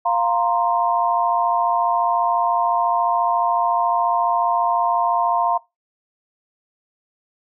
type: chord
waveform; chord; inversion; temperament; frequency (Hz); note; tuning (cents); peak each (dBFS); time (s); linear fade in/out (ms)
sine; F suspended fourth; none; equal; 698.5 / 932.3 / 1046.5; F5 / Bb5 / C6; 0 / 0 / 0; -20 / -20 / -22; 0.05-5.58; 10
effects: noise-tail reverb RT60 0.2 s tail -20 dB re dry